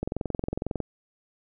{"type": "click train", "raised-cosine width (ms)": 2, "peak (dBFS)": -15, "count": 18, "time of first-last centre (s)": [0.03, 0.803], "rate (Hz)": 22, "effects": []}